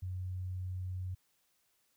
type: tone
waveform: sine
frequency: 92 Hz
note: F#2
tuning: 9 cents flat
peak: -36 dBFS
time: 0.02-1.15 s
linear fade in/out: 10 ms
effects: white hiss -75 dBFS RMS until 1.96 s